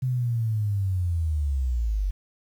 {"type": "linear sweep", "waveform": "sine", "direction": "down", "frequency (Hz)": [130, 45.68], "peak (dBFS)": -22, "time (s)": [0.02, 2.11], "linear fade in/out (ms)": 10, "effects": ["9-bit"]}